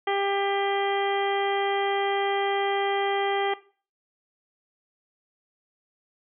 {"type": "harmonic tone", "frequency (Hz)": 397.4, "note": "G4", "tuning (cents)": 24, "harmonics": [1, 2, 3, 4, 5, 6, 7, 8], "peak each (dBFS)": [-27, -26, -33, -39, -32, -40, -44, -36], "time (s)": [0.07, 3.54], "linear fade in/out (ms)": 5, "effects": ["noise-tail reverb RT60 0.4 s tail -18 dB re dry"]}